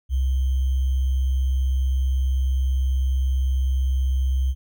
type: tone with sample-and-hold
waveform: sine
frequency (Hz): 65.41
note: C2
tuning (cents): 0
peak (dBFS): -18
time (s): 0.09-4.55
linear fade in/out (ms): 50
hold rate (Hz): 3150
effects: none